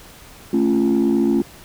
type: chord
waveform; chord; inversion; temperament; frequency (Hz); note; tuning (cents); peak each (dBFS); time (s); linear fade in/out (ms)
sine; A augmented; none; just; 220 / 275 / 343.8; A3 / C#4 / E#4; 0 / -14 / -27; -17; 0.53-1.42; 5
effects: tanh soft clip ceiling -10 dBFS + pink hiss -43 dBFS RMS until 1.64 s